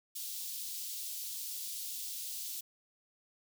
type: high-pass noise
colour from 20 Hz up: white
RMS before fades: -41 dBFS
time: 0.15-2.61 s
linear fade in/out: 10 ms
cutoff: 3400 Hz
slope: 24 dB/octave
effects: none